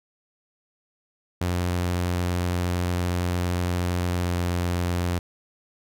sawtooth tone with pitch glide, 88.7 to 87.93 Hz, F2 to F2, +27 to +12 cents, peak -19 dBFS, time 1.41-5.19 s, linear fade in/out 5 ms, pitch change -15 cents, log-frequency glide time 4.2-4.32 s, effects none

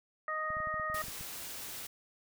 harmonic tone, 622.3 Hz, D#5, in tune, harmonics 1 / 2 / 3, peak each -41 / -35 / -38 dBFS, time 0.28-1.02 s, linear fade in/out 2 ms
clicks, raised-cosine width 5 ms, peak -36 dBFS, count 11, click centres 0.504 / 0.569 / 0.603 / 0.672 / 0.742 / 0.798 / 0.9 / 0.945 / 1.04 / 1.083 / 1.21 s
white noise, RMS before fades -43 dBFS, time 0.94-1.87 s, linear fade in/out 5 ms
effects none

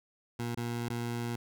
20% pulse tone with dropouts, 118.6 Hz, A#2, 30 cents sharp, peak -28 dBFS, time 0.39-1.36 s, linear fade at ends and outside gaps 5 ms, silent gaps 0.549-0.573 / 0.887-0.9 s, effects none

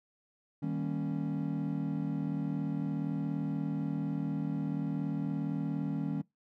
triangle chord, Eb dominant seventh, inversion none, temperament equal, 155.56 / 196 / 233.1 / 277.2 Hz, Eb3 / G3 / Bb3 / Db4, 0 / 0 / 0 / 0 cents, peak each -33 / -36 / -38 / -34 dBFS, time 0.62-6.22 s, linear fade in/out 10 ms, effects noise-tail reverb RT60 0.2 s tail -24 dB re dry

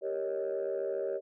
sine chord, Eb dominant seventh, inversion first, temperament equal, 392 / 466.2 / 554.4 / 622.3 Hz, G4 / Bb4 / Db5 / Eb5, 0 / 0 / 0 / 0 cents, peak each -34 / -37 / -34 / -38 dBFS, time 0.01-1.21 s, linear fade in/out 50 ms, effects tanh soft clip ceiling -25 dBFS

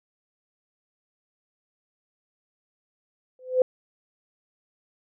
sine tone with exponential growth, 510 Hz, C5, 44 cents flat, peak -12 dBFS, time 3.39-3.62 s, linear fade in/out 2 ms, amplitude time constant 50 ms, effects none

